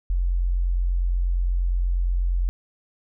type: tone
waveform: sine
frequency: 44.24 Hz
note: F1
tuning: 23 cents sharp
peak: -19 dBFS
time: 0.1-2.49 s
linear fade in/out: 0 ms
effects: none